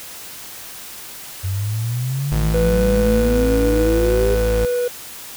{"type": "exponential sweep", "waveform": "sine", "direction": "up", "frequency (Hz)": [92.5, 411.4], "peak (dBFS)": -19, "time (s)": [1.43, 4.36], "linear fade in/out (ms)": 20}
{"type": "tone", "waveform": "40% pulse", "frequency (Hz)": 55, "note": "A1", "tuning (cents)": 0, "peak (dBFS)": -17, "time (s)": [2.32, 4.65], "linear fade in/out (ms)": 0}
{"type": "tone with vibrato", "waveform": "triangle", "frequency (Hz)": 491.7, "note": "B4", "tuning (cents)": -8, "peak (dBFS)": -15, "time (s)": [2.54, 4.88], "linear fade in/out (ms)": 5, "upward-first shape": "triangle", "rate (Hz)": 0.72, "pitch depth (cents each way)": 19}
{"effects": ["white hiss -35 dBFS RMS until 5.36 s"]}